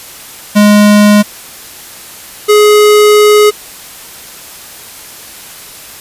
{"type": "tone pair in turn", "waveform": "square", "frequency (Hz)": [207.7, 419.5], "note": ["G#3", "G#4"], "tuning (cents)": [0, 17], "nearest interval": "octave", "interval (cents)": 1217, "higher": "second", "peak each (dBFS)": -3, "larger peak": "neither", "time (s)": [[0.55, 1.23], [2.48, 3.51]], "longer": "second", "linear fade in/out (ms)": 20, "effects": ["white hiss -30 dBFS RMS until 6 s", "resampled to 32000 Hz"]}